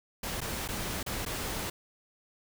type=noise with dropouts; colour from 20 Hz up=pink; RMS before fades=-35 dBFS; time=0.23-1.7 s; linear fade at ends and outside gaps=5 ms; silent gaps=0.406-0.414 / 0.679-0.686 / 1.03-1.063 / 1.252-1.261 s; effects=none